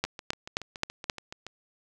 two click trains, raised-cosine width 0.2 ms, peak -22 / -9 dBFS, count 11 / 5, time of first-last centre 0.05-1.466 / 0.04-1.098 s, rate 7.06 / 3.78 Hz, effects none

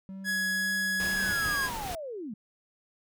triangle tone with vibrato, 191.1 Hz, G3, 44 cents flat, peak -36 dBFS, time 0.09-1.31 s, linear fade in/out 0 ms, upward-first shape triangle, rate 1.9 Hz, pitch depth 20 cents each way
45% pulse tone with pitch glide, 1677 to 1641.5 Hz, G#6 to G#6, +16 to -21 cents, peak -27 dBFS, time 0.24-1.7 s, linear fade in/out 50 ms, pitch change -37 cents, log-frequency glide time 1.28-1.58 s
pink noise with tremolo, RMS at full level -37 dBFS, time 1-1.95 s, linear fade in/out 0 ms, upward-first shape triangle, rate 4.6 Hz, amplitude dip 25%
sine linear sweep, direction down, 1655 to 191.7 Hz, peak -35 dBFS, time 1.15-2.34 s, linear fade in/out 5 ms
effects none

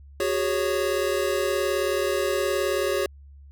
square chord, F# suspended second, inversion none, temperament equal with one note detuned, 370 / 408.9 / 554.4 Hz, F#4 / G#4 / C#5, 0 / -27 / 0 cents, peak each -28 / -28 / -27 dBFS, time 0.2-3.06 s, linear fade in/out 2 ms, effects added 70 Hz sine -44 dBFS peak until 3.51 s

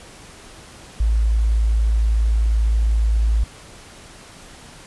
sine tone, 55 Hz, A1, in tune, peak -14 dBFS, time 1-3.44 s, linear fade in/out 5 ms, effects pink hiss -42 dBFS RMS until 4.86 s + resampled to 24000 Hz

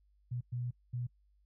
sine tone bursts at uneven times, 122.4 Hz, B2, 15 cents flat, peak -34 dBFS, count 3, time 0.31-0.41 / 0.52-0.71 / 0.93-1.07 s, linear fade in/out 10 ms, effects noise-tail reverb RT60 0.1 s tail -25 dB re dry + added 50 Hz sine -66 dBFS peak until 1.45 s

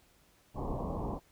pink low-pass noise, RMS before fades -36 dBFS, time 0.54-1.2 s, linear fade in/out 50 ms, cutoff 1100 Hz, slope 96 dB/octave, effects pink hiss -66 dBFS RMS until 1.31 s

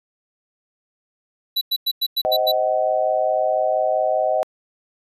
square tone bursts, 3951 Hz, B7, in tune, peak -18 dBFS, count 7, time 1.56-2.519 s, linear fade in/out 10 ms, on 53 ms, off 98 ms
sine chord, C diminished, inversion none, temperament just, 523.3 / 627.9 / 753.5 Hz, C5 / Eb5 / Gb5, 0 / +16 / +31 cents, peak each -24 / -19 / -22 dBFS, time 2.25-4.43 s, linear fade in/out 0 ms
effects resampled to 32000 Hz

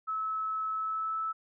sine tone with pitch glide, 1298 to 1310.1 Hz, E6 to E6, -27 to -11 cents, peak -30 dBFS, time 0.07-1.33 s, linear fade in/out 20 ms, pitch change +16 cents, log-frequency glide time 0.73-1.18 s, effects none

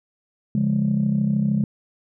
sine chord, Db major, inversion none, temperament equal with one note detuned, 141.5 / 174.61 / 207.7 Hz, Db3 / F3 / Ab3, +36 / 0 / 0 cents, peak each -22 / -25 / -19 dBFS, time 0.55-1.64 s, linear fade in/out 2 ms, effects tanh soft clip ceiling -11 dBFS

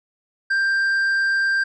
sine tone with tanh clipping, 1582 Hz, G6, 15 cents sharp, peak -18 dBFS, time 0.5-1.64 s, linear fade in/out 10 ms, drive 5 dB, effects none

